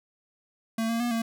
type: tone with pitch steps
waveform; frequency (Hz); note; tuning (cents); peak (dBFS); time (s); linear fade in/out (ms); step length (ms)
square; 225.3 / 230.1 / 240.3 / 228.1; A3 / A#3 / B3 / A#3; +41 / -22 / -47 / -37; -26; 0.78-1.22; 5; 110
effects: none